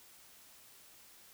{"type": "silence", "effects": ["white hiss -59 dBFS RMS until 1.33 s"]}